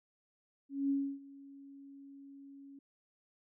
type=tone with ADSR envelope; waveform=sine; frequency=277.2 Hz; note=C#4; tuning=in tune; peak=-28 dBFS; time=0.69-2.79 s; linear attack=210 ms; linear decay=290 ms; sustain=-22 dB; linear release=4 ms; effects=none